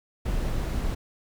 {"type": "noise", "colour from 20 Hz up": "brown", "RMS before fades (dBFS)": -27, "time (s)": [0.25, 0.95], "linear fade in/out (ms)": 10, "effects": []}